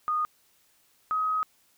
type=tone pair in turn; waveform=sine; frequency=1232 / 1264.4 Hz; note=D#6 / D#6; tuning=-17 / +27 cents; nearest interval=unison; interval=44 cents; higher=second; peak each=-24 dBFS; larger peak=neither; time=0.08-0.25 / 1.11-1.43 s; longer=second; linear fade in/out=0 ms; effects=white hiss -65 dBFS RMS until 1.77 s